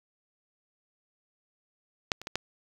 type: clicks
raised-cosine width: 0.2 ms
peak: -7 / -25 / -18 / -11 dBFS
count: 4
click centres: 2.118 / 2.216 / 2.271 / 2.356 s
effects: 7-bit